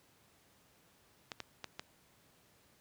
clicks, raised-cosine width 0.2 ms, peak -23 dBFS, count 4, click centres 1.318 / 1.403 / 1.643 / 1.795 s, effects pink hiss -67 dBFS RMS until 2.8 s + high-pass 80 Hz 12 dB/octave

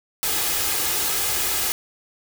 white noise with comb filter, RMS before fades -23 dBFS, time 0.23-1.72 s, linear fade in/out 0 ms, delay 2.4 ms, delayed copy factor +0.5, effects none

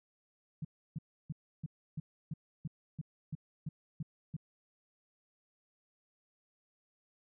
sine tone bursts, 154.1 Hz, D#3, 16 cents flat, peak -35 dBFS, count 12, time 0.62-4.366 s, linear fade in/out 5 ms, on 28 ms, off 310 ms, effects none

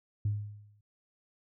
sine tone with exponential decay, 103.83 Hz, G#2, in tune, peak -24 dBFS, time 0.25-0.81 s, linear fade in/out 5 ms, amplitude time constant 120 ms, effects tanh soft clip ceiling -22 dBFS

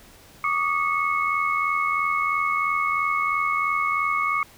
sine tone cluster, 1140 / 1223 / 2197 Hz, C#6 / D#6 / C#7, +48 / -30 / -16 cents, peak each -25 dBFS, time 0.44-4.43 s, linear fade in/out 2 ms, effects pink hiss -50 dBFS RMS until 4.57 s

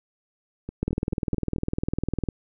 two click trains, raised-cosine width 3 ms, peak -11 / -20 dBFS, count 30 / 5, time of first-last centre 0.83-2.287 / 0.69-1.561 s, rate 19.9 / 4.59 Hz, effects none

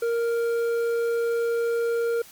sine tone with hard clipping, 466.2 Hz, A#4, in tune, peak -23 dBFS, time 0.02-2.22 s, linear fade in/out 5 ms, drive 6 dB, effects white hiss -48 dBFS RMS until 2.31 s + MP3 96 kbps

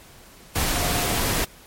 sine tone in noise, 709 Hz, F5, 26 cents sharp, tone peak -31 dBFS, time 0.75-1.19 s, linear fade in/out 10 ms, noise pink, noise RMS -23 dBFS, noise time 0.55-1.45 s, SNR -11 dB, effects pink hiss -48 dBFS RMS until 1.66 s + MP3 64 kbps

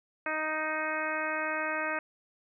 harmonic tone with a mistuned harmonic, 311.1 Hz, D#4, in tune, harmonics 1 / 2 / 3 / 4 / 5 / 6 / 7 / 8, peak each -41 / -36 / -39 / -37 / -35 / -38 / -40 / -40 dBFS, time 0.26-1.99 s, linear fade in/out 2 ms, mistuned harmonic 8, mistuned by +27 cents, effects none

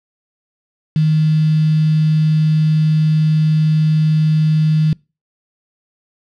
sine tone with quantisation, 155.56 Hz, D#3, in tune, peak -10 dBFS, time 0.96-4.93 s, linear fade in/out 2 ms, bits 5, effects noise-tail reverb RT60 0.3 s tail -26 dB re dry + low-pass 4000 Hz 12 dB/octave

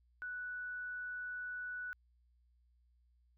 sine tone, 1480 Hz, F#6, in tune, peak -40 dBFS, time 0.22-1.93 s, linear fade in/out 0 ms, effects added 60 Hz sine -68 dBFS peak until 3.37 s

